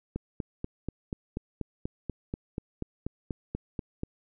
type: click train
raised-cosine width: 3 ms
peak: -19 dBFS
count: 17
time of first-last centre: 0.16-4.034 s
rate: 4.13 Hz
effects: none